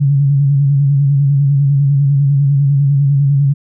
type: tone with vibrato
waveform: sine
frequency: 140.3 Hz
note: C#3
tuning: 21 cents sharp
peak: -8 dBFS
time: 0-3.54 s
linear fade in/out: 20 ms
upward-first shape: square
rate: 10 Hz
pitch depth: 41 cents each way
effects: none